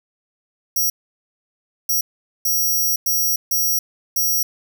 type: tone bursts at uneven times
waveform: 15% pulse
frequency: 5700 Hz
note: F8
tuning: 34 cents sharp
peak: -11 dBFS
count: 6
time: 0.76-0.9 / 1.89-2.01 / 2.45-2.96 / 3.06-3.36 / 3.51-3.79 / 4.16-4.43 s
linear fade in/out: 5 ms
effects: none